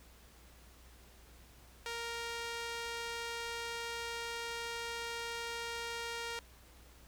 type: tone with band-pass filter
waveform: sawtooth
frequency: 466.2 Hz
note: A#4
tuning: in tune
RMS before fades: -41 dBFS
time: 1.86-6.39 s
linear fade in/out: 0 ms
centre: 3200 Hz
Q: 0.51
effects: added 60 Hz sine -59 dBFS peak until 7.07 s + pink hiss -61 dBFS RMS until 7.07 s